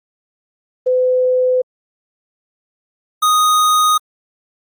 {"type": "tone pair in turn", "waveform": ["sine", "square"], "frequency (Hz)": [507, 1243.3], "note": ["B4", "D#6"], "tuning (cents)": [45, -2], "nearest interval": "octave + major third", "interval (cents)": 1553, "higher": "second", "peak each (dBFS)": -11, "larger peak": "neither", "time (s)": [[0.86, 1.62], [3.22, 3.98]], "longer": "neither", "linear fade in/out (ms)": 10, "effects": ["Opus 24 kbps"]}